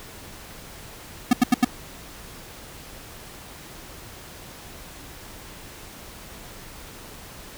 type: tone bursts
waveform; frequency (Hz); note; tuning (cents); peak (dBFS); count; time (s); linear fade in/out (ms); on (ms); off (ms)
square; 246.9; B3; 0; -13; 4; 1.31-1.647; 5; 22; 83
effects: pink hiss -42 dBFS RMS until 7.57 s